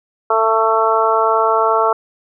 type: harmonic tone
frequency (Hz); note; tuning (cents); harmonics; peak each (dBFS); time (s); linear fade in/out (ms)
222.6; A3; +20; 2 / 3 / 4 / 5 / 6; -18 / -18 / -18 / -18 / -18; 0.3-1.93; 5
effects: none